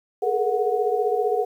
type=tone cluster; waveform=sine; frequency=417.3 / 432.6 / 472.5 / 735 Hz; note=G#4 / A4 / A#4 / F#5; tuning=+8 / -29 / +23 / -12 cents; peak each=-25 dBFS; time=0.22-1.45 s; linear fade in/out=10 ms; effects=9-bit